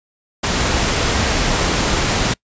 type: noise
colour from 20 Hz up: pink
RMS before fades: -17 dBFS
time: 0.43-2.34 s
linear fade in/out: 10 ms
effects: noise-tail reverb RT60 0.1 s tail -25 dB re dry + resampled to 16000 Hz